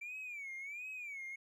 triangle tone with vibrato, 2325 Hz, D7, 18 cents flat, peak -40 dBFS, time 0.01-1.36 s, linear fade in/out 10 ms, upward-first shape sine, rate 1.4 Hz, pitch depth 160 cents each way, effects tanh soft clip ceiling -38 dBFS

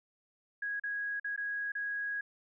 sine tone with dropouts, 1654 Hz, G#6, 8 cents flat, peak -33 dBFS, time 0.62-2.21 s, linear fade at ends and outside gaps 5 ms, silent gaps 0.798-0.836 / 1.198-1.244 / 1.363-1.376 / 1.72-1.751 s, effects none

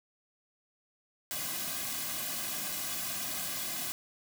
white noise with comb filter, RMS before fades -36 dBFS, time 1.31-3.92 s, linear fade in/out 0 ms, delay 2.2 ms, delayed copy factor -0.9, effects none

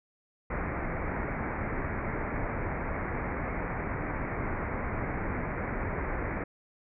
pink low-pass noise, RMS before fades -33 dBFS, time 0.5-6.44 s, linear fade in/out 5 ms, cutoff 2300 Hz, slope 96 dB/octave, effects none

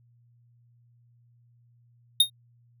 square tone with exponential decay, 3700 Hz, A#7, 14 cents flat, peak -13 dBFS, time 2.2-2.3 s, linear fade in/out 5 ms, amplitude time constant 21 ms, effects added 119 Hz sine -58 dBFS peak until 2.8 s

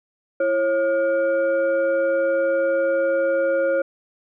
sine tone with frequency modulation, 544 Hz, C#5, 33 cents flat, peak -17 dBFS, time 0.4-3.82 s, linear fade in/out 5 ms, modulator 880 Hz, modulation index 0.58, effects none

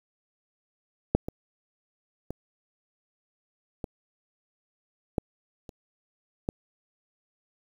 clicks, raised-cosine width 2 ms, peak -6 / -19 / -20 / -19 / -11 / -29 / -14 dBFS, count 7, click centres 1.15 / 1.285 / 2.306 / 3.842 / 5.182 / 5.692 / 6.489 s, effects 8-bit

